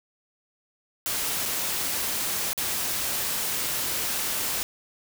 white noise with dropouts, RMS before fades -28 dBFS, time 1.06-4.63 s, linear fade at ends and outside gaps 0 ms, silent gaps 1.455-1.459 / 2.531-2.577 s, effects none

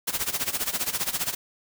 white noise with tremolo, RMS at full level -25 dBFS, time 0.07-1.35 s, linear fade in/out 10 ms, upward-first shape sine, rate 15 Hz, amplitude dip 85%, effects none

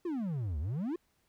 triangle exponential two-way sweep, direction down then up, 370 to 69.3 to 370 Hz, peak -30 dBFS, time 0.05-0.96 s, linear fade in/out 5 ms, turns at 0.59 s, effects pink hiss -74 dBFS RMS until 1.28 s

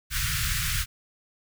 pink band-stop noise, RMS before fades -27 dBFS, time 0.1-0.86 s, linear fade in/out 50 ms, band 150 to 1300 Hz, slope 48 dB/octave, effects none

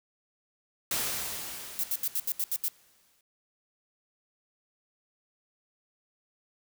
white noise with exponential decay, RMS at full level -29 dBFS, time 0.91-3.21 s, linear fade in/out 2 ms, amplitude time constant 500 ms
violet noise bursts, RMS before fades -29 dBFS, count 8, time 1.79-2.682 s, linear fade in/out 0 ms, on 45 ms, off 76 ms
effects none

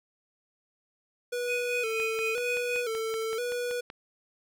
square tone with vibrato, 466.2 Hz, A#4, in tune, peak -30 dBFS, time 1.32-3.81 s, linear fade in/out 10 ms, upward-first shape square, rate 0.97 Hz, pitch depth 77 cents each way
triangle tone with tremolo, 2489 Hz, D#7, in tune, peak -27 dBFS, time 1.46-2.84 s, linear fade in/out 50 ms, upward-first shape sine, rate 4 Hz, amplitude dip 65%
click train, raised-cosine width 0.3 ms, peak -25 dBFS, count 11, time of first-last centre 2-3.901 s, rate 5.26 Hz
effects none

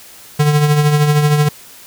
square tone with tremolo, 148.7 Hz, D3, 22 cents sharp, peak -8 dBFS, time 0.39-1.49 s, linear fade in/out 10 ms, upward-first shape triangle, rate 13 Hz, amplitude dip 55%, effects white hiss -39 dBFS RMS until 1.86 s

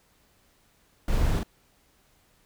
brown noise with echo, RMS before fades -26 dBFS, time 1.08-1.39 s, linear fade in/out 2 ms, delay 42 ms, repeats 1, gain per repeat -2 dB, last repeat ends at 1.432 s, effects pink hiss -64 dBFS RMS until 2.45 s

